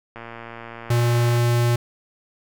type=click train; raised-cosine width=0.5 ms; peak=-21 dBFS; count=142; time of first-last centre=0.16-1.376 s; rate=116 Hz
type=tone; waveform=square; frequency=119.4 Hz; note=A#2; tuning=42 cents sharp; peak=-17 dBFS; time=0.9-1.76 s; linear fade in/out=5 ms
effects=none